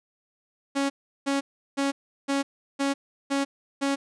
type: tone bursts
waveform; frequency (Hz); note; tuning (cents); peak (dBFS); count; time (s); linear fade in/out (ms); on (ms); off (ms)
sawtooth; 277.2; C#4; 0; -19; 7; 0.75-3.96; 20; 150; 360
effects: resampled to 22050 Hz